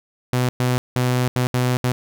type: tone bursts at uneven times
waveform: sawtooth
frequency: 125.3 Hz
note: B2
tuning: 25 cents sharp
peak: -13 dBFS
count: 6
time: 0.33-0.49 / 0.6-0.78 / 0.96-1.28 / 1.36-1.47 / 1.54-1.77 / 1.84-1.92 s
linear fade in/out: 0 ms
effects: none